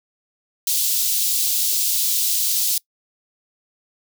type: high-pass noise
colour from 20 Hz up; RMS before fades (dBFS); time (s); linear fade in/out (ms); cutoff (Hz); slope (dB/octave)
white; -20; 0.67-2.78; 2; 3500; 24
effects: noise-tail reverb RT60 0.1 s tail -24 dB re dry